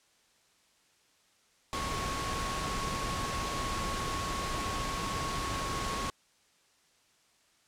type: tone in noise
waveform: sine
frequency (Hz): 1100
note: C#6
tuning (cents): -14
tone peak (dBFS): -36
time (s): 1.73-6.1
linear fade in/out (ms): 0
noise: pink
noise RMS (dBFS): -35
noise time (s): 1.73-6.1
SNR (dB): -4
effects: white hiss -67 dBFS RMS until 7.67 s + low-pass 8000 Hz 12 dB/octave